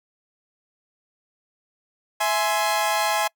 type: chord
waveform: sawtooth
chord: E augmented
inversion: none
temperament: equal with one note detuned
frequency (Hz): 659.3 / 837.8 / 1046.5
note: E5 / G#5 / B#5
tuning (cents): 0 / +15 / 0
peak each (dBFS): -22 / -19 / -23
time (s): 2.2-3.28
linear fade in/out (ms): 10
effects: noise-tail reverb RT60 0.1 s tail -26 dB re dry